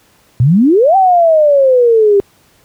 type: exponential two-way sweep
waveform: sine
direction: up then down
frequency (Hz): 113.6 to 784 to 393.1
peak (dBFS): -5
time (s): 0.4-2.2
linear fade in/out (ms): 0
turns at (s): 0.96
effects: pink hiss -50 dBFS RMS until 2.64 s + high-pass 60 Hz 12 dB/octave